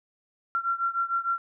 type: beating tone pair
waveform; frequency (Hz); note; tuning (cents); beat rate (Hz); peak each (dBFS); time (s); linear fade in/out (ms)
sine; 1365 / 1371.6; F6 / F6; -40 / -32; 6.6; -27 / -29; 0.55-1.38; 0
effects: none